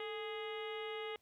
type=harmonic tone with a mistuned harmonic; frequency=415.3 Hz; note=G#4; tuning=in tune; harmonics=1 / 2 / 3 / 4 / 5 / 6 / 7 / 8 / 9; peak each=-42 / -50 / -51 / -56 / -49 / -58 / -51 / -56 / -60 dBFS; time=0-1.16 s; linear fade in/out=2 ms; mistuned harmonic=1; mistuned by=+98 cents; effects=pink hiss -75 dBFS RMS until 1.21 s